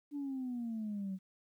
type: exponential sweep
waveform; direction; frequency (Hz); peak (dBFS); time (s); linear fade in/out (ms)
sine; down; 293.7 to 185.5; -35; 0.11-1.19; 50
effects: tanh soft clip ceiling -33 dBFS + 12-bit